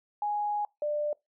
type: tone pair in turn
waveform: sine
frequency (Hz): 830.6 / 594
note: G#5 / D5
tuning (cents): 0 / +20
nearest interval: tritone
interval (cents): 580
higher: first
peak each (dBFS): -27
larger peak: neither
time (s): 0.22-0.65 / 0.82-1.13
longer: first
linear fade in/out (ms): 2
effects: noise-tail reverb RT60 0.2 s tail -24 dB re dry